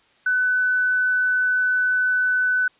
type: tone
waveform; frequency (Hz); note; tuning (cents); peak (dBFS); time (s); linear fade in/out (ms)
sine; 1501; F#6; +24; -17; 0.26-2.68; 5
effects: white hiss -58 dBFS RMS until 2.79 s + resampled to 8000 Hz